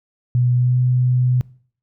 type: tone with pitch glide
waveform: sine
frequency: 123.47 to 125.56 Hz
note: B2 to B2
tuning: 0 to +29 cents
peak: -13 dBFS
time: 0.35-1.41 s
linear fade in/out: 0 ms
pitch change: +29 cents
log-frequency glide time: 0.55-0.78 s
effects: noise-tail reverb RT60 0.5 s tail -22 dB re dry